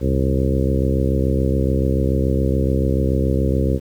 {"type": "harmonic tone with a mistuned harmonic", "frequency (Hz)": 67, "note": "C2", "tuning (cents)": 42, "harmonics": [1, 2, 3, 4, 5, 6, 7, 8], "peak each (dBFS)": [-19, -22, -24, -25, -26, -27, -27, -28], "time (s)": [0, 3.8], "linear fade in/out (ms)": 50, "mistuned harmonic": 1, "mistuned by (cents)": 120, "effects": ["8-bit"]}